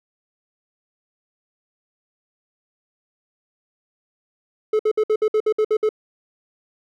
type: tone bursts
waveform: triangle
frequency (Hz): 430.8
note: A4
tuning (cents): -37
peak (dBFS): -13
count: 10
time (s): 4.73-5.891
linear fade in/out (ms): 5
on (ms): 63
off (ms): 59
effects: none